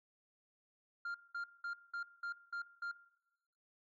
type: tone bursts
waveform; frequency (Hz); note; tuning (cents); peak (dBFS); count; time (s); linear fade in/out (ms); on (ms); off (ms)
sine; 1396.9; F6; 0; -36; 7; 1.05-2.915; 5; 95; 200
effects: noise-tail reverb RT60 1.0 s tail -20 dB re dry + tanh soft clip ceiling -38 dBFS